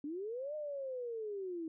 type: linear two-way sweep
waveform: sine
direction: up then down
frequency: 277.8 to 614 to 315.4 Hz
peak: -38 dBFS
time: 0.04-1.68 s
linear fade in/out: 2 ms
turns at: 0.55 s
effects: none